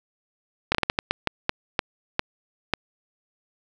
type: slowing click train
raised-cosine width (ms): 0.3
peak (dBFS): -4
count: 12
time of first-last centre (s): 0.72-2.737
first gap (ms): 27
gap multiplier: 1.35
effects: none